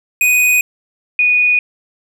square / sine tone pair in turn, 2489 / 2469 Hz, D#7 / D#7, 0 / -14 cents, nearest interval unison, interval 14 cents, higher first, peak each -10 / -9 dBFS, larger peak second, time 0.21-0.61 / 1.19-1.59 s, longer neither, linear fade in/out 2 ms, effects none

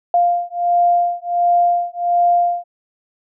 sine beating tone pair, 698.5 / 699.9 Hz, F5 / F5, 0 / +4 cents, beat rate 1.4 Hz, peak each -16 dBFS, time 0.14-2.64 s, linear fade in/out 2 ms, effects none

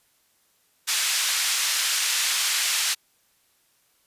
white band-pass noise, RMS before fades -24 dBFS, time 0.87-2.95 s, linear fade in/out 20 ms, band 1600 to 7400 Hz, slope 12 dB/octave, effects white hiss -65 dBFS RMS until 4.06 s + resampled to 32000 Hz

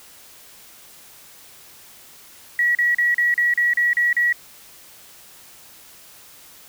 sine tone bursts, 1924 Hz, B6, 46 cents flat, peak -15 dBFS, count 9, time 2.59-4.326 s, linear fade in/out 2 ms, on 160 ms, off 37 ms, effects white hiss -46 dBFS RMS until 6.68 s

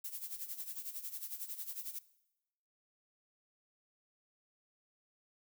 violet noise with tremolo, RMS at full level -41 dBFS, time 0.04-1.99 s, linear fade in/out 5 ms, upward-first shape sine, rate 11 Hz, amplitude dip 75%, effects noise-tail reverb RT60 0.9 s tail -19 dB re dry

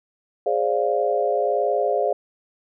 sine chord, D half-diminished seventh, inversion second, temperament equal with one note detuned, 415.3 / 526 / 587.3 / 698.5 Hz, Ab4 / C5 / D5 / F5, 0 / +9 / 0 / 0 cents, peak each -24 dBFS, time 0.46-2.13 s, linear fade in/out 5 ms, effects none

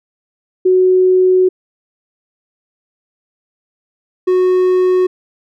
sine / triangle tone pair in turn, 370 / 367.4 Hz, F#4 / F#4, 0 / -12 cents, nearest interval unison, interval 12 cents, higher first, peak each -7 dBFS, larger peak neither, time 0.65-1.49 / 4.27-5.07 s, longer first, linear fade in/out 10 ms, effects none

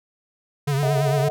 square tone with vibrato, 140 Hz, C#3, 18 cents sharp, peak -20 dBFS, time 0.67-1.29 s, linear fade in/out 10 ms, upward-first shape triangle, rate 8.9 Hz, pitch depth 85 cents each way
sine chord, D# diminished, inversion second, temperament equal with one note detuned, 440 / 637.2 / 740 Hz, A4 / D#5 / F#5, 0 / +41 / 0 cents, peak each -29 / -24 / -29 dBFS, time 0.83-1.3 s, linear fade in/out 0 ms
effects none

